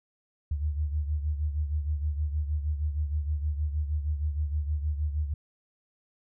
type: beating tone pair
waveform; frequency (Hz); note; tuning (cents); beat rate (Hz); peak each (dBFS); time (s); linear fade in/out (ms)
sine; 74.1 / 80.5; D2 / E2; +16 / -41; 6.4; -27 / -34; 0.51-5.34; 5
effects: none